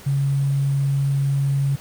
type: tone with sample-and-hold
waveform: sine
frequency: 138.59 Hz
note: C#3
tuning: in tune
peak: -17 dBFS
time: 0.06-1.76 s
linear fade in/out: 10 ms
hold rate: 8820 Hz
effects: pink hiss -43 dBFS RMS until 1.8 s